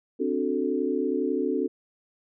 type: chord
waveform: sine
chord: D dominant seventh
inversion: third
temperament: equal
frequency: 261.6 / 293.7 / 370 / 440 Hz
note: C4 / D4 / F#4 / A4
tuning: 0 / 0 / 0 / 0 cents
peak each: -29 dBFS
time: 0.19-1.68 s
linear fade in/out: 20 ms
effects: none